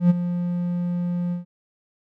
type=tone with ADSR envelope; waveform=triangle; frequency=175.7 Hz; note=F3; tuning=11 cents sharp; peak=-8 dBFS; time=0-1.45 s; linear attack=100 ms; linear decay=23 ms; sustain=-12 dB; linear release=130 ms; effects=none